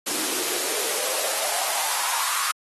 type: noise with high-pass filter sweep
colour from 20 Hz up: white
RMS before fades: -25 dBFS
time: 0.06-2.52 s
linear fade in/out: 10 ms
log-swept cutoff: 280 to 1200 Hz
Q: 4
effects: AAC 32 kbps